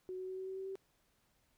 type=tone with pitch steps; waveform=sine; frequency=370 / 372.6 / 375.2 / 377.8 / 380.4 / 383 / 385.7 Hz; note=F#4 / F#4 / F#4 / F#4 / F#4 / G4 / G4; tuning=0 / +12 / +24 / +36 / +48 / -40 / -28 cents; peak=-40 dBFS; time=0.09-0.755 s; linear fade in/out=0 ms; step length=95 ms; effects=pink hiss -75 dBFS RMS until 1.57 s